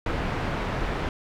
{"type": "low-pass noise", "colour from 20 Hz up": "pink", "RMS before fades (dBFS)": -28, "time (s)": [0.06, 1.09], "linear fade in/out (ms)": 2, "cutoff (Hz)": 2100, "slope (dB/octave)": 12, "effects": []}